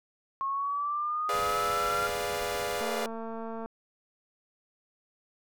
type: linear sweep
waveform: sine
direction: up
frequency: 1080 to 1386 Hz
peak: -28 dBFS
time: 0.41-2.07 s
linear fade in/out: 0 ms
type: chord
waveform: sawtooth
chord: G# diminished seventh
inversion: none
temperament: equal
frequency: 415.3 / 493.9 / 587.3 / 698.5 Hz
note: G#4 / B4 / D5 / F5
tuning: 0 / 0 / 0 / 0 cents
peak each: -32 dBFS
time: 1.29-3.06 s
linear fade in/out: 2 ms
type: noise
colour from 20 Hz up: pink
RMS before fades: -43 dBFS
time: 1.33-2.82 s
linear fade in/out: 10 ms
type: click train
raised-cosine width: 1 ms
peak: -26 dBFS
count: 193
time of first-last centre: 2.81-3.66 s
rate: 226 Hz
effects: none